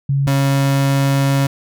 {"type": "tone pair in turn", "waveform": ["sine", "35% pulse"], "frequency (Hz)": [138.59, 137.86], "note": ["C#3", "C#3"], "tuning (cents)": [0, -9], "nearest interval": "unison", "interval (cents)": 9, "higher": "first", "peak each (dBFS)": [-13, -11], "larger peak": "second", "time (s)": [[0.09, 0.27], [0.27, 1.47]], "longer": "second", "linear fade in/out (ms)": 5, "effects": []}